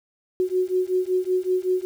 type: beating tone pair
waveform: sine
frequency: 365.8 / 371.1 Hz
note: F#4 / F#4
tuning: -20 / +5 cents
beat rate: 5.3 Hz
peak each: -23 / -23 dBFS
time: 0.4-1.85 s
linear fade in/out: 0 ms
effects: 8-bit